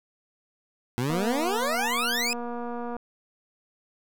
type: exponential sweep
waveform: 20% pulse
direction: up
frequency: 115.9 to 2594 Hz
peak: -20 dBFS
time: 0.98-2.33 s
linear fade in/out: 0 ms
type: click train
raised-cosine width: 1 ms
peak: -22 dBFS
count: 447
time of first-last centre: 1.1-2.966 s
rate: 239 Hz
effects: none